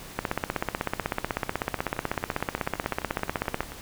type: two click trains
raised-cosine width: 0.5 ms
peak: -22 / -10 dBFS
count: 23 / 56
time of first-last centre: 1.79-3.72 / 0.19-3.606 s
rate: 11.4 / 16.1 Hz
effects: pink hiss -43 dBFS RMS until 3.81 s